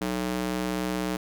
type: tone with high-pass filter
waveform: square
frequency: 61.74 Hz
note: B1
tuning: in tune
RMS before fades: -29 dBFS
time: 0.01-1.17 s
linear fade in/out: 5 ms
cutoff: 230 Hz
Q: 1.2
effects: none